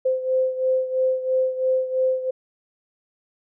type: beating tone pair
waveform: sine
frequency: 517 / 520 Hz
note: C5 / C5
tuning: -21 / -11 cents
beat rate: 3 Hz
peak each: -20 / -25 dBFS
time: 0.05-2.31 s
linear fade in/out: 10 ms
effects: none